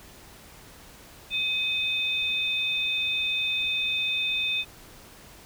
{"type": "tone pair together", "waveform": "sine", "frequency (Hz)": [2537, 3588], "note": ["D#7", "A7"], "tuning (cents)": [33, 33], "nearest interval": "tritone", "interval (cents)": 600, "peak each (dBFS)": [-27, -27], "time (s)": [1.3, 4.65], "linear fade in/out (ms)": 50, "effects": ["pink hiss -49 dBFS RMS until 5.45 s"]}